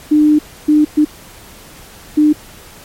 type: tone bursts at uneven times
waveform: sine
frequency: 301.6 Hz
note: D4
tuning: 46 cents sharp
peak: -6 dBFS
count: 4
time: 0.11-0.39 / 0.68-0.85 / 0.97-1.05 / 2.17-2.33 s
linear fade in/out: 10 ms
effects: pink hiss -38 dBFS RMS until 2.84 s + MP3 64 kbps